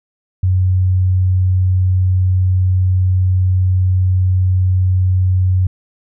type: tone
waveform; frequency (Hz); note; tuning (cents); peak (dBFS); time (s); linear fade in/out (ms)
sine; 92.5; F#2; 0; -10; 0.43-5.67; 5
effects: none